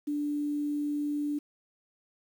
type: tone with quantisation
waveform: sine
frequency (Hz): 293.1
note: D4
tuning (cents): -3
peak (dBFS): -28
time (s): 0.07-1.39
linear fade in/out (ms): 10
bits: 9
effects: none